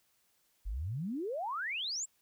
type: exponential sweep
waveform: sine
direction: up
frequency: 42.18 to 7902 Hz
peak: -34 dBFS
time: 0.65-2.06 s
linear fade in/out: 20 ms
effects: white hiss -73 dBFS RMS until 2.21 s